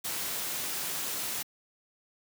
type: noise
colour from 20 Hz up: white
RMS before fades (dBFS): -34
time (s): 0.04-1.43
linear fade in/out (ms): 10
effects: high-pass 100 Hz 12 dB/octave